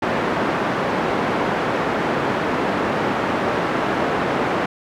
pink band-pass noise, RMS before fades -21 dBFS, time 0.02-4.66 s, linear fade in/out 5 ms, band 220 to 1600 Hz, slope 12 dB/octave, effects none

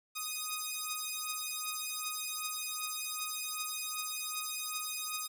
5% pulse beating tone pair, 1244.5 / 1247.1 Hz, D#6 / D#6, 0 / +4 cents, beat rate 2.6 Hz, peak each -27 dBFS, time 0.15-5.28 s, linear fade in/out 20 ms, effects none

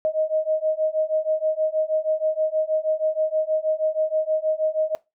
sine beating tone pair, 622.3 / 628.6 Hz, D#5 / D#5, 0 / +18 cents, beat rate 6.3 Hz, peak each -23 / -23 dBFS, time 0.05-4.95 s, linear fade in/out 0 ms, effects noise-tail reverb RT60 0.2 s tail -20 dB re dry

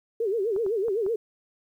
sine tone with vibrato, 422.2 Hz, G#4, 29 cents sharp, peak -23 dBFS, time 0.2-1.16 s, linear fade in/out 5 ms, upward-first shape sine, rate 7.9 Hz, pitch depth 200 cents each way
clicks, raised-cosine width 1 ms, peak -27 dBFS, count 4, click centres 0.563 / 0.664 / 0.883 / 1.064 s
effects 10-bit

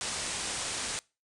white low-pass noise, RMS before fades -35 dBFS, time 0.01-0.99 s, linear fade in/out 0 ms, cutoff 9600 Hz, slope 96 dB/octave, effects noise-tail reverb RT60 0.3 s tail -24 dB re dry

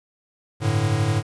square chord, G suspended second, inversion none, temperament equal, 98 / 110 / 146.83 Hz, G2 / A2 / D3, 0 / 0 / 0 cents, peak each -26 / -22 / -26 dBFS, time 0.6-1.23 s, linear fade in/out 50 ms, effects resampled to 22050 Hz + 8-bit

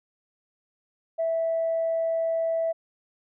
sine tone, 657 Hz, E5, 6 cents flat, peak -22 dBFS, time 1.18-2.73 s, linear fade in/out 20 ms, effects tanh soft clip ceiling -18 dBFS

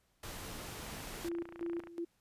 pink noise, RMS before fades -45 dBFS, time 0.23-1.29 s, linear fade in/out 5 ms
click train, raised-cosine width 0.5 ms, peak -34 dBFS, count 31, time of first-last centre 0.83-1.872 s, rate 28.8 Hz
sine tone with tremolo, 339.9 Hz, F4, 47 cents flat, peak -35 dBFS, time 1.24-2.05 s, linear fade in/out 10 ms, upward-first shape square, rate 2.7 Hz, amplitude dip 80%
effects pink hiss -75 dBFS RMS until 2.2 s + resampled to 32000 Hz

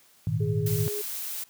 sine chord, Ab suspended second, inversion none, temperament just, 103.83 / 116.8 / 155.74 Hz, Ab2 / Bb2 / Eb3, 0 / +4 / +2 cents, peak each -28 dBFS, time 0.27-0.88 s, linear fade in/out 0 ms
sine tone, 415.3 Hz, G#4, in tune, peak -31 dBFS, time 0.4-1.02 s, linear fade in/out 10 ms
blue noise, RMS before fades -34 dBFS, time 0.66-1.44 s, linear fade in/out 5 ms
effects white hiss -59 dBFS RMS until 1.49 s + high-pass 60 Hz 12 dB/octave

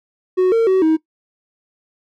triangle tone with pitch steps, 369.4 / 456 / 377.6 / 317.4 Hz, F#4 / A#4 / F#4 / D#4, -3 / -38 / +35 / +35 cents, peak -8 dBFS, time 0.37-0.97 s, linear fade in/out 20 ms, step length 150 ms, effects noise-tail reverb RT60 0.1 s tail -20 dB re dry + tanh soft clip ceiling -5 dBFS

